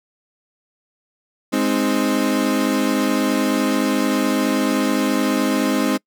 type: chord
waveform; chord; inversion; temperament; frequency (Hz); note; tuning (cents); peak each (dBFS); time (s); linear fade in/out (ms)
35% pulse; Ab major; none; equal; 207.7 / 261.6 / 311.1; Ab3 / C4 / Eb4; 0 / 0 / 0; -21 / -18 / -20; 1.52-5.98; 20
effects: noise-tail reverb RT60 0.1 s tail -26 dB re dry